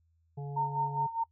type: harmonic tone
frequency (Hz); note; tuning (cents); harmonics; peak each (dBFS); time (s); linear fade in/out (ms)
142; C#3; +42; 1 / 3 / 5 / 6; -36 / -46 / -50 / -52; 0.37-1.07; 10
type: tone with tremolo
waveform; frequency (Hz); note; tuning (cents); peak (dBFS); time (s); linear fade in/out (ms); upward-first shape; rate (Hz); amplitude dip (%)
sine; 914; A#5; -34; -26; 0.56-1.24; 10; sine; 4.9; 80
effects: noise-tail reverb RT60 0.1 s tail -26 dB re dry + added 82 Hz sine -67 dBFS peak until 1.31 s